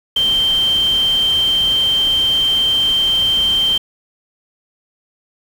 sine tone in noise, 3136 Hz, G7, in tune, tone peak -12 dBFS, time 0.16-3.78 s, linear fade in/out 5 ms, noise pink, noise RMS -30 dBFS, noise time 0.16-3.78 s, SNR +15 dB, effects none

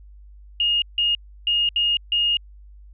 sine tone bursts at uneven times, 2849 Hz, F7, 34 cents sharp, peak -17 dBFS, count 5, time 0.6-0.82 / 0.98-1.15 / 1.47-1.69 / 1.76-1.97 / 2.12-2.37 s, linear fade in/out 2 ms, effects added 50 Hz sine -42 dBFS peak until 2.93 s

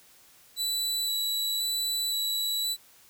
sawtooth tone with vibrato, 3951 Hz, B7, in tune, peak -24 dBFS, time 0.56-2.77 s, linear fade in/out 50 ms, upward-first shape square, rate 0.96 Hz, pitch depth 8 cents each way, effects white hiss -57 dBFS RMS until 3.09 s

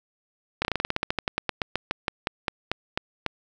slowing click train, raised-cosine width 0.3 ms, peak -8 dBFS, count 24, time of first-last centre 0.62-3.263 s, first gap 29 ms, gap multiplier 1.11, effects none

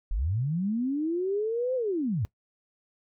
sine linear two-way sweep, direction up then down, 35.1 to 523.3 to 86.5 Hz, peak -25 dBFS, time 0.11-2.25 s, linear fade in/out 0 ms, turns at 1.75 s, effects noise-tail reverb RT60 0.1 s tail -20 dB re dry

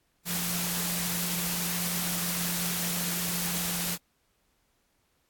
sine tone in noise, 174.61 Hz, F3, in tune, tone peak -34 dBFS, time 0.25-3.98 s, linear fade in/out 50 ms, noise white, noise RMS -31 dBFS, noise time 0.25-3.98 s, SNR -6 dB, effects pink hiss -72 dBFS RMS until 5.29 s + AAC 64 kbps

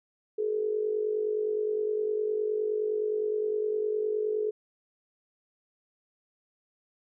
sine tone with amplitude modulation, 426.9 Hz, G#4, 48 cents sharp, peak -23 dBFS, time 0.38-4.51 s, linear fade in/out 10 ms, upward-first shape sine, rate 49.7 Hz, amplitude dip 65%, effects none

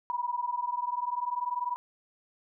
sine tone pair together, 965 / 985.3 Hz, B5 / B5, -40 / -4 cents, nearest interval unison, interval 36 cents, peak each -32 / -32 dBFS, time 0.1-1.76 s, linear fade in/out 0 ms, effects none

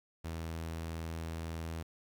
sawtooth tone, 81.8 Hz, E2, 13 cents flat, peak -34 dBFS, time 0.24-1.83 s, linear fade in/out 10 ms, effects 11-bit

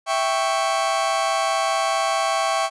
40% pulse chord, C# diminished, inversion first, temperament equal, 659.3 / 784 / 1108.7 Hz, E5 / G5 / C#6, 0 / 0 / 0 cents, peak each -23 / -23 / -23 dBFS, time 0.06-2.7 s, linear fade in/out 50 ms, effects resampled to 22050 Hz

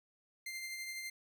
sawtooth tone with tremolo, 2093 Hz, C7, in tune, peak -36 dBFS, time 0.46-1.1 s, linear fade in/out 5 ms, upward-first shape triangle, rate 12 Hz, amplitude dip 40%, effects none

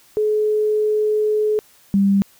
sine tone pair in turn, 426.3 / 197.73 Hz, G#4 / G3, +45 / +15 cents, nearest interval octave + minor second, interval 1330 cents, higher first, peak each -15 / -12 dBFS, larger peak second, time 0.17-1.59 / 1.94-2.22 s, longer first, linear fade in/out 0 ms, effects white hiss -52 dBFS RMS until 2.39 s

